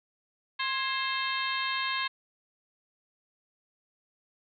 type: harmonic tone with a mistuned harmonic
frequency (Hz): 528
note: C5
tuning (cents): +16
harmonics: 2 / 3 / 4 / 5 / 6 / 7 / 8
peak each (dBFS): -33 / -35 / -36 / -37 / -38 / -38 / -39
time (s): 0.59-2.08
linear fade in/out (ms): 10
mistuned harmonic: 3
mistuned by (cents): +73
effects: none